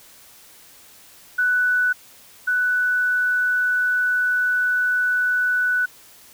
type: tone pair in turn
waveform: sine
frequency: 1487 / 1487 Hz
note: F#6 / F#6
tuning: +8 / +8 cents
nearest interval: unison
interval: 0 cents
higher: neither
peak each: -16 / -17 dBFS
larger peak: first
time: 1.38-1.93 / 2.47-5.86 s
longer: second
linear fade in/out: 10 ms
effects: white hiss -48 dBFS RMS until 6.33 s